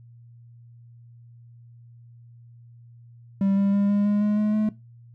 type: tone with pitch steps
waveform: triangle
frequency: 196 / 198.51 / 201 / 203.6 / 206.2 / 208.9 / 211.5 / 214.2 Hz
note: G3 / G3 / G3 / G#3 / G#3 / G#3 / G#3 / A3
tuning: 0 / +22 / +44 / -34 / -12 / +10 / +32 / -46 cents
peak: -17 dBFS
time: 3.41-4.69 s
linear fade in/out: 2 ms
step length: 160 ms
effects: noise-tail reverb RT60 0.2 s tail -17 dB re dry + added 118 Hz sine -46 dBFS peak until 5.14 s